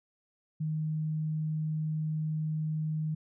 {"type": "tone", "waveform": "sine", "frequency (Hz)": 155.56, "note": "D#3", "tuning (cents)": 0, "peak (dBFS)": -29, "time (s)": [0.6, 3.15], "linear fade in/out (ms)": 10, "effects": []}